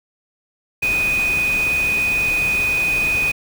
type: tone in noise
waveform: sine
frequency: 2489 Hz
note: D#7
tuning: in tune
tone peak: -16 dBFS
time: 0.82-3.32 s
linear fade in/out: 10 ms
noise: pink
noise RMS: -29 dBFS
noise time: 0.82-3.32 s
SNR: +10 dB
effects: none